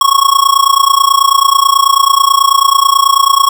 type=tone with amplitude modulation; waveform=square; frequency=1100 Hz; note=C#6; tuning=14 cents flat; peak=-3 dBFS; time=0.01-3.49 s; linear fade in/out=2 ms; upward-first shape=sine; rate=29.2 Hz; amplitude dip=90%; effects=none